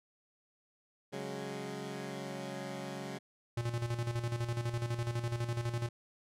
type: chord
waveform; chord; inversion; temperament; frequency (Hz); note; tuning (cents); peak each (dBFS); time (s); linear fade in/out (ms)
15% pulse; C# suspended fourth; none; equal; 138.59 / 185 / 207.7; C#3 / F#3 / G#3; 0 / 0 / 0; -37 / -37 / -38; 1.12-3.19; 20
type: tone with tremolo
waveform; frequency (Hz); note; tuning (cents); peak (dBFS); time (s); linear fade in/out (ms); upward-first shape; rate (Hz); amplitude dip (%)
square; 118.3; A#2; +26; -32; 3.57-5.89; 5; square; 12; 60
effects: low-pass 10000 Hz 12 dB/octave